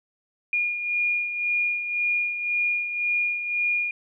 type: beating tone pair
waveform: sine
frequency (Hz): 2428 / 2429.9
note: D#7 / D#7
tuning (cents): -43 / -42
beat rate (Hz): 1.9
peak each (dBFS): -23 / -31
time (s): 0.53-3.91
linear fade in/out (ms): 2
effects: none